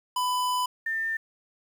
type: tone pair in turn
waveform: square / sine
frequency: 998 / 1798.4 Hz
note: B5 / A6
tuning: +18 / +37 cents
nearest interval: minor seventh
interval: 1019 cents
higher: second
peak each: -25 / -26 dBFS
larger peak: first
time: 0.16-0.66 / 0.86-1.17 s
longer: first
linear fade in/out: 5 ms
effects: 9-bit